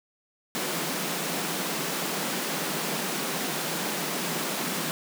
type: high-pass noise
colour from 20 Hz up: pink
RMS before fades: -30 dBFS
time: 0.55-4.91 s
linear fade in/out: 0 ms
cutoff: 150 Hz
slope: 96 dB/octave
effects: none